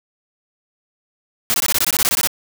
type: noise bursts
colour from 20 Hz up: white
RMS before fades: -17 dBFS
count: 13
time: 1.5-2.273 s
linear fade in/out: 0 ms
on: 41 ms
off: 20 ms
effects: none